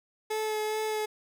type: tone with vibrato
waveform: 30% pulse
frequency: 431.1 Hz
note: A4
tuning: 35 cents flat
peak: -26 dBFS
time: 0.3-1.06 s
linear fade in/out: 10 ms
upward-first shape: sine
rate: 2.4 Hz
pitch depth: 14 cents each way
effects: none